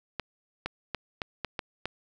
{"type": "clicks", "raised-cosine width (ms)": 0.3, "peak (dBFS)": -15, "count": 7, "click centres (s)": [0.197, 0.66, 0.947, 1.218, 1.447, 1.592, 1.856], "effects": []}